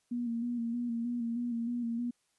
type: tone with vibrato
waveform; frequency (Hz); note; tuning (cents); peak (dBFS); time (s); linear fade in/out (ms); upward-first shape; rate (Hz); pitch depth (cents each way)
sine; 236.5; A#3; +25; -31; 0.11-2.11; 10; square; 3.2; 34
effects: white hiss -75 dBFS RMS until 2.38 s + resampled to 24000 Hz